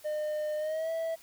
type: tone with pitch glide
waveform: triangle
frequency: 607 to 654.3 Hz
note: D#5 to E5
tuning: -43 to -13 cents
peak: -28 dBFS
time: 0.04-1.16 s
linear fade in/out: 20 ms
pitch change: +130 cents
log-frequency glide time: 0.58-0.91 s
effects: white hiss -56 dBFS RMS until 1.22 s